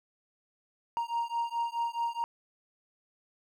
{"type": "beating tone pair", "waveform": "triangle", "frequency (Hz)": [932.3, 937], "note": ["A#5", "A#5"], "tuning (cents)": [0, 9], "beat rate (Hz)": 4.7, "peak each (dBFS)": -31, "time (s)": [0.97, 2.24], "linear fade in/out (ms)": 0, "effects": []}